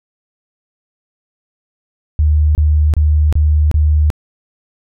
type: tone bursts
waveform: sine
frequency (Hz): 75.8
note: D#2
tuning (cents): -45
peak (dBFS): -8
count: 5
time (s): 2.19-4.102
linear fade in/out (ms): 0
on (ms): 360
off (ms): 28
effects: none